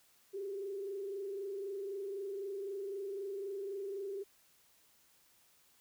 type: tone with frequency modulation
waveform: sine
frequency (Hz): 395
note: G4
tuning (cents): +13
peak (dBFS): -38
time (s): 0.33-4.24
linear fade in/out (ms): 20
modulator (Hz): 23.9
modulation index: 0.65
effects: white hiss -68 dBFS RMS until 5.8 s